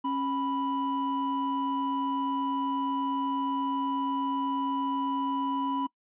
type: tone pair together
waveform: triangle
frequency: 273.5 / 987.8 Hz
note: C#4 / B5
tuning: -23 / 0 cents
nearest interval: octave + minor seventh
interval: 2223 cents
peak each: -28 dBFS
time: 0.04-5.87 s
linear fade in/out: 10 ms
effects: noise-tail reverb RT60 0.1 s tail -23 dB re dry + resampled to 8000 Hz